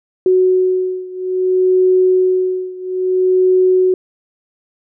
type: beating tone pair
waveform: sine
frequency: 370 / 370.6 Hz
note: F#4 / F#4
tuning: 0 / +3 cents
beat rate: 0.6 Hz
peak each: -13 / -15 dBFS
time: 0.26-3.94 s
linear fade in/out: 2 ms
effects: none